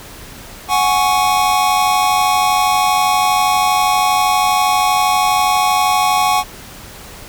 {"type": "chord", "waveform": "square", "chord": "F# suspended second", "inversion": "none", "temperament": "just", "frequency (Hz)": [740, 832.5, 1110], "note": ["F#5", "G#5", "C#6"], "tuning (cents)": [0, 4, 2], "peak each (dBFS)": -17, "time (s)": [0.68, 6.44], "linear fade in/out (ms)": 50, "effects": ["pink hiss -35 dBFS RMS until 7.28 s"]}